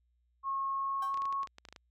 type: tone with pitch glide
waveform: sine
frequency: 1087 to 1100.3 Hz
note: C#6 to C#6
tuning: -34 to -13 cents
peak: -31 dBFS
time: 0.43-1.47 s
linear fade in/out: 50 ms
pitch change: +21 cents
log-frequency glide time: 0.69-1.28 s
type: tone with exponential decay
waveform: 35% pulse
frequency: 784 Hz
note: G5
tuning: in tune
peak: -39 dBFS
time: 1.02-1.21 s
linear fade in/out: 5 ms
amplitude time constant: 40 ms
type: clicks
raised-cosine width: 0.2 ms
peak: -31 dBFS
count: 12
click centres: 1.143 / 1.174 / 1.22 / 1.255 / 1.326 / 1.432 / 1.473 / 1.584 / 1.652 / 1.687 / 1.726 / 1.762 s
effects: added 60 Hz sine -70 dBFS peak until 1.9 s